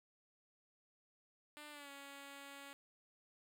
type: tone with pitch glide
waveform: 5% pulse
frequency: 297.8 to 279.5 Hz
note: D4 to C#4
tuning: +24 to +14 cents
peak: -40 dBFS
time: 1.57-2.73 s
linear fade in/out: 0 ms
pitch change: -110 cents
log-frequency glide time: 1.7-1.9 s
effects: none